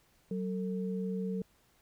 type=tone pair together; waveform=sine; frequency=188 / 450 Hz; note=F#3 / A4; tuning=+28 / +39 cents; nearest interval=octave + minor third; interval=1511 cents; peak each=-33 / -38 dBFS; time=0.31-1.42 s; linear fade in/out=2 ms; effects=pink hiss -68 dBFS RMS until 1.81 s